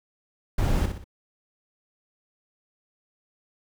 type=noise with echo; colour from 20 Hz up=brown; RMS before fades=-22 dBFS; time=0.58-0.86 s; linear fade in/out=5 ms; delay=61 ms; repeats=3; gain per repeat=-7 dB; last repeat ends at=1.043 s; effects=none